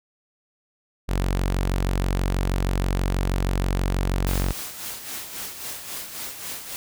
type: tone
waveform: sawtooth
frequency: 46.25 Hz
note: F#1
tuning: in tune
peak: -17 dBFS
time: 1.08-4.53 s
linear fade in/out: 20 ms
type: noise with tremolo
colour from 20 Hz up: white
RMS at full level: -32 dBFS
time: 4.27-6.76 s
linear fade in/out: 0 ms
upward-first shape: sine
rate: 3.7 Hz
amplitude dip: 55%
effects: none